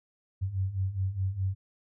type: beating tone pair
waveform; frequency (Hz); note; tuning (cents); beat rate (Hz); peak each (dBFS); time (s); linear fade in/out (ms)
sine; 92.5 / 97.3; F#2 / G2; 0 / -12; 4.8; -33 / -29; 0.41-1.55; 20
effects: none